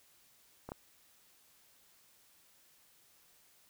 clicks, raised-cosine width 1 ms, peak -29 / -26 dBFS, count 2, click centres 0.69 / 0.719 s, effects white hiss -66 dBFS RMS until 3.69 s

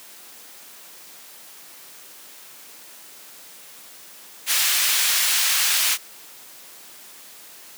pink high-pass noise, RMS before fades -20 dBFS, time 4.46-5.98 s, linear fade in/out 50 ms, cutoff 2200 Hz, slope 12 dB/octave, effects white hiss -44 dBFS RMS until 7.77 s + high-pass 200 Hz 12 dB/octave

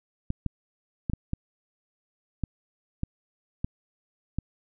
clicks, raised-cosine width 5 ms, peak -15 dBFS, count 9, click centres 0.304 / 0.463 / 1.098 / 1.135 / 1.334 / 2.437 / 3.034 / 3.645 / 4.386 s, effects none

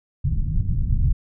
pink low-pass noise, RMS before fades -20 dBFS, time 0.24-1.13 s, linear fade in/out 10 ms, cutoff 140 Hz, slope 24 dB/octave, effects none

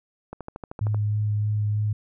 click train, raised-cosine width 1 ms, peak -21 dBFS, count 9, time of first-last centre 0.33-0.945 s, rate 13 Hz
sine tone with vibrato, 105.3 Hz, G#2, 24 cents sharp, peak -21 dBFS, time 0.81-1.93 s, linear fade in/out 5 ms, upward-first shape sine, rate 3.2 Hz, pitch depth 11 cents each way
effects none

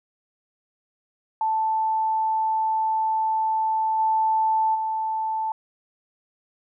sine tone with level steps, 880 Hz, A5, in tune, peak -20 / -18 / -23 dBFS, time 1.41-5.52 s, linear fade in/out 2 ms, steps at 3.98 / 4.74 s, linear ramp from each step 20 ms, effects none

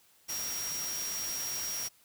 sine tone in noise, 5640 Hz, F8, 16 cents sharp, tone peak -35 dBFS, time 0.28-1.89 s, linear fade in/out 20 ms, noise white, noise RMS -39 dBFS, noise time 0.28-1.89 s, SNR +1 dB, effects white hiss -64 dBFS RMS until 2.04 s

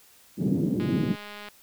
pink band-pass noise, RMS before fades -25 dBFS, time 0.37-1.16 s, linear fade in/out 50 ms, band 160 to 310 Hz, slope 24 dB/octave
click train, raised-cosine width 0.3 ms, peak -25 dBFS, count 143, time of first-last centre 0.8-1.486 s, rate 207 Hz
effects white hiss -56 dBFS RMS until 1.62 s

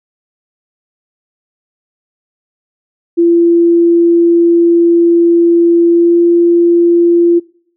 sine tone with pitch glide, 340.3 to 343.1 Hz, F4 to F4, -45 to -31 cents, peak -5 dBFS, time 3.17-7.4 s, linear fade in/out 20 ms, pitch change +14 cents, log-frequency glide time 5.89-6.19 s, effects noise-tail reverb RT60 0.6 s tail -23 dB re dry

